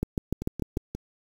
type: two click trains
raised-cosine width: 3 ms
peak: -20 / -13 dBFS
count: 4 / 6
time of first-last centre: 0.42-0.95 / 0.03-0.771 s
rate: 5.66 / 6.75 Hz
effects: 7-bit